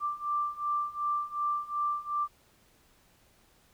sine beating tone pair, 1177 / 1179.7 Hz, D6 / D6, +3 / +7 cents, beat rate 2.7 Hz, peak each -33 / -31 dBFS, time 0-2.28 s, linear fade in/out 50 ms, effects pink hiss -64 dBFS RMS until 3.73 s

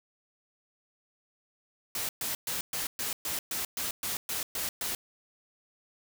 white noise bursts, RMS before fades -33 dBFS, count 12, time 1.95-4.95 s, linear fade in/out 2 ms, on 140 ms, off 120 ms, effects none

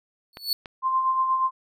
45% pulse tone with exponential growth, 4435 Hz, C#8, in tune, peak -18 dBFS, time 0.33-0.53 s, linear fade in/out 1 ms, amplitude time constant 43 ms
clicks, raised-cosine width 0.3 ms, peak -21 dBFS, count 2, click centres 0.371 / 0.658 s
sine tone with tremolo, 1046.5 Hz, C6, in tune, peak -18 dBFS, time 0.82-1.51 s, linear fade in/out 50 ms, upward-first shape sine, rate 8.4 Hz, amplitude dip 45%
effects none

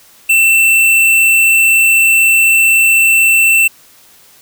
square tone, 2681 Hz, E7, 29 cents sharp, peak -7 dBFS, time 0.29-3.68 s, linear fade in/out 10 ms, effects white hiss -44 dBFS RMS until 4.41 s

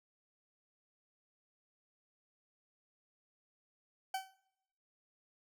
40% pulse tone with exponential decay, 765 Hz, G5, 42 cents flat, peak -32 dBFS, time 4.14-4.34 s, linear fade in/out 5 ms, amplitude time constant 43 ms, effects noise-tail reverb RT60 0.8 s tail -21 dB re dry

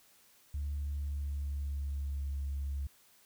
sine tone with pitch glide, 72 to 69.71 Hz, D2 to C#2, -34 to +10 cents, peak -32 dBFS, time 0.54-2.87 s, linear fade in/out 5 ms, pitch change -56 cents, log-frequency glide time 0.91-2.31 s, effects tanh soft clip ceiling -30 dBFS + white hiss -64 dBFS RMS until 3.25 s

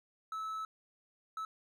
triangle tone bursts at uneven times, 1303 Hz, E6, 20 cents flat, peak -35 dBFS, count 2, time 0.32-0.65 / 1.37-1.45 s, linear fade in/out 2 ms, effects none

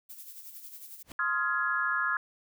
violet noise with tremolo, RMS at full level -44 dBFS, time 0.09-1.03 s, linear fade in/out 10 ms, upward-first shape sine, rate 11 Hz, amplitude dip 55%
pink noise with exponential growth, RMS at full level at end -41 dBFS, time 1.03-1.12 s, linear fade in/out 2 ms, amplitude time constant 19 ms
sine chord, F minor seventh, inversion second, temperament just, 1047.7 / 1257.2 / 1396.9 / 1676.3 Hz, C6 / Eb6 / F6 / Ab6, +2 / +18 / 0 / +16 cents, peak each -35 / -33 / -31 / -30 dBFS, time 1.19-2.17 s, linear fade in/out 2 ms
effects none

